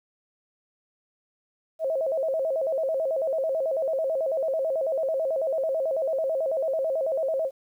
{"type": "tone with vibrato", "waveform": "sine", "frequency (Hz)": 587.3, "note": "D5", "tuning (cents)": 0, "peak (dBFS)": -23, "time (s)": [1.79, 7.51], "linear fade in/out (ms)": 50, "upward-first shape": "square", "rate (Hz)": 9.1, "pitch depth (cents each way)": 160, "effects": ["10-bit"]}